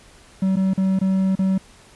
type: tone with dropouts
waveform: triangle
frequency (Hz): 190.5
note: G3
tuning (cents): -49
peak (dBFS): -14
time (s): 0.42-1.58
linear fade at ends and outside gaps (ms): 5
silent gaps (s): 0.559-0.567 / 0.736-0.776 / 0.991-1.013 / 1.354-1.39
effects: pink hiss -49 dBFS RMS until 1.95 s + resampled to 24000 Hz